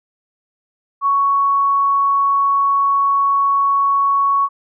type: tone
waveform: sine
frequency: 1113 Hz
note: C#6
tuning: 7 cents sharp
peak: -12 dBFS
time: 1.01-4.49 s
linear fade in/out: 50 ms
effects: none